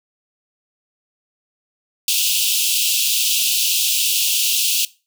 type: high-pass noise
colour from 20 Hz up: pink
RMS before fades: -18 dBFS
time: 2.08-4.85 s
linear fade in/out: 2 ms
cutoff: 2600 Hz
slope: 96 dB/octave
effects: noise-tail reverb RT60 0.3 s tail -20 dB re dry